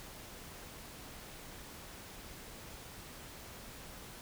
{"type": "silence", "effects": ["pink hiss -50 dBFS RMS until 4.21 s"]}